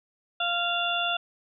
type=harmonic tone; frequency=695 Hz; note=F5; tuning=9 cents flat; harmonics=1 / 2 / 4 / 5; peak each=-30 / -30 / -30 / -30 dBFS; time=0.4-1.17 s; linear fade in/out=5 ms; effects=none